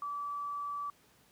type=tone; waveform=sine; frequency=1154 Hz; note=D6; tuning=31 cents flat; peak=-35 dBFS; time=0.02-0.9 s; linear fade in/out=2 ms; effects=pink hiss -65 dBFS RMS until 1.31 s + high-pass 80 Hz 12 dB/octave